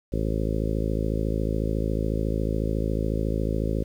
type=harmonic tone; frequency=54 Hz; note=A1; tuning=32 cents flat; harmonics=1 / 2 / 3 / 4 / 5 / 6 / 7 / 8 / 9 / 10; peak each=-27 / -30 / -32 / -33 / -34 / -35 / -35 / -36 / -37 / -37 dBFS; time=0.12-3.84 s; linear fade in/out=10 ms; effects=9-bit